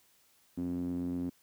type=tone with band-pass filter; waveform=sawtooth; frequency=88.3 Hz; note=F2; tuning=20 cents sharp; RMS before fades=-35 dBFS; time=0.57-1.3 s; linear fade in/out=10 ms; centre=250 Hz; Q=5.5; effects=white hiss -67 dBFS RMS until 1.42 s